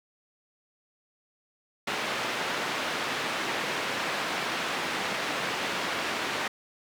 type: band-pass noise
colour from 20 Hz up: white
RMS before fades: -31 dBFS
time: 1.87-6.48 s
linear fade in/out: 5 ms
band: 190 to 2500 Hz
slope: 12 dB/octave
effects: none